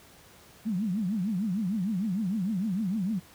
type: tone with vibrato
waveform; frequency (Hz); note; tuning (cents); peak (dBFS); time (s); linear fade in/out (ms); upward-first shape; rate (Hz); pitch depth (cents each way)
sine; 199.4; G3; +30; -26; 0.65-3.2; 20; triangle; 6.6; 280
effects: pink hiss -54 dBFS RMS until 3.34 s + high-pass 60 Hz 12 dB/octave